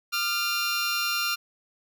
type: tone pair together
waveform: 15% pulse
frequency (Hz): 1200 / 1390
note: D6 / F6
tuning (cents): +37 / -9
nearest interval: minor third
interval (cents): 254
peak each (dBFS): -26 / -19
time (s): 0.12-1.36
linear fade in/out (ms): 20
effects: none